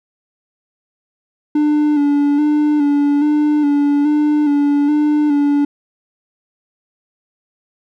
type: tone with vibrato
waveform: triangle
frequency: 293.2 Hz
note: D4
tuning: 3 cents flat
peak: -9 dBFS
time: 1.55-5.65 s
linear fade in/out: 5 ms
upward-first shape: square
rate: 1.2 Hz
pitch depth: 32 cents each way
effects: none